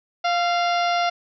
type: harmonic tone with a mistuned harmonic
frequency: 698.5 Hz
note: F5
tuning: in tune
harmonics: 1 / 2 / 3 / 4 / 5 / 6 / 7 / 8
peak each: -20 / -26 / -30 / -32 / -34 / -36 / -37 / -38 dBFS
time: 0.24-1.1 s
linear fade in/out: 10 ms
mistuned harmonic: 2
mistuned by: -30 cents
effects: none